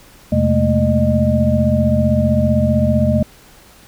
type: tone cluster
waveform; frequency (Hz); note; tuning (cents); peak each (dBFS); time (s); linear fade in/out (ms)
sine; 84.6 / 129.6 / 212 / 227.5 / 611; E2 / C3 / G#3 / A#3 / D#5; +45 / -16 / +36 / -42 / -32; -18; 0.32-3.23; 5
effects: pink hiss -45 dBFS RMS until 3.87 s